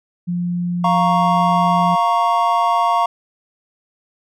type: tone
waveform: sine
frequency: 175.6 Hz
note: F3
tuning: 10 cents sharp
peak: -18 dBFS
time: 0.27-1.96 s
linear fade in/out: 20 ms
type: chord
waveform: triangle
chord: Bb minor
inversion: second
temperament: equal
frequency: 698.5 / 932.3 / 1108.7 Hz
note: F5 / Bb5 / Db6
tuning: 0 / 0 / 0 cents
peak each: -16 dBFS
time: 0.84-3.06 s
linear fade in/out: 5 ms
effects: none